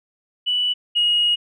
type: tone pair in turn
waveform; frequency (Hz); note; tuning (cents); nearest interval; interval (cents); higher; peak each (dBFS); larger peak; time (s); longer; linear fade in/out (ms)
sine; 2960 / 2884; F#7 / F#7; 0 / -45; unison; 45; first; -17 / -14; second; 0.46-0.74 / 0.95-1.36; second; 20
effects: tanh soft clip ceiling -10 dBFS